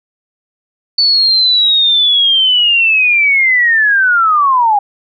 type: linear sweep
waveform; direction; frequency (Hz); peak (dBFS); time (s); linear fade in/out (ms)
sine; down; 4500 to 795; -7; 0.98-4.79; 5
effects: none